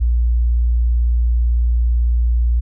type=tone; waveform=sine; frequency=59 Hz; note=A#1; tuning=22 cents sharp; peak=-12 dBFS; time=0-2.61 s; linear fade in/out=20 ms; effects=none